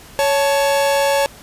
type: tone pair together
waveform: 45% pulse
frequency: 558 / 875.8 Hz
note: C#5 / A5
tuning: +11 / -8 cents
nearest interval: minor sixth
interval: 781 cents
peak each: -15 / -19 dBFS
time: 0.19-1.26 s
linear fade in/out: 0 ms
effects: pink hiss -41 dBFS RMS until 1.42 s + resampled to 32000 Hz